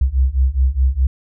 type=beating tone pair; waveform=sine; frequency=63.1 / 67.9 Hz; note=B1 / C#2; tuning=+38 / -35 cents; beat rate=4.8 Hz; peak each=-16 / -15 dBFS; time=0.01-1.07 s; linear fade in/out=5 ms; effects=none